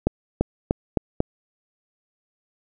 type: accelerating click train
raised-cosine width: 2 ms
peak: -5 dBFS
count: 5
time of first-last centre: 0.07-1.204 s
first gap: 340 ms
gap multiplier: 0.88
effects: none